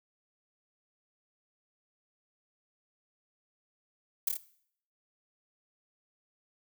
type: noise with echo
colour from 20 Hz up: violet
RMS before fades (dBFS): -27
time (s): 4.27-4.29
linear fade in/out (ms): 5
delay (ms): 27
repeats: 3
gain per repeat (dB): -3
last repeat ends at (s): 4.371
effects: noise-tail reverb RT60 0.6 s tail -17 dB re dry